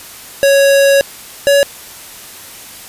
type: tone pair in turn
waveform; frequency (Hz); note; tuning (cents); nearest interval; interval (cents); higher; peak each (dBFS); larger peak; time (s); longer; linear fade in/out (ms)
square; 554.4 / 563.1; C#5 / C#5; 0 / +27; unison; 27; second; -7; neither; 0.43-1.01 / 1.47-1.63; first; 0
effects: white hiss -33 dBFS RMS until 2.88 s + resampled to 32000 Hz